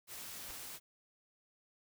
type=noise; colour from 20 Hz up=white; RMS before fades=-47 dBFS; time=0.07-0.8 s; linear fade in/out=50 ms
type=noise with exponential growth; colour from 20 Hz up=pink; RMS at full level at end=-46 dBFS; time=0.43-0.51 s; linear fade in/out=1 ms; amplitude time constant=16 ms
effects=none